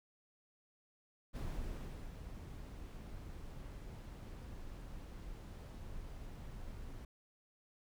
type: noise with ADSR envelope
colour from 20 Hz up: brown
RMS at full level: -41 dBFS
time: 1.33-7.05 s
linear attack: 31 ms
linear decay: 750 ms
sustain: -7 dB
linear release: 3 ms
effects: none